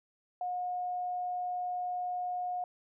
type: tone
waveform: sine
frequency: 721 Hz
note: F#5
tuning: 45 cents flat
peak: -32 dBFS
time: 0.41-2.64 s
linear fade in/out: 2 ms
effects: none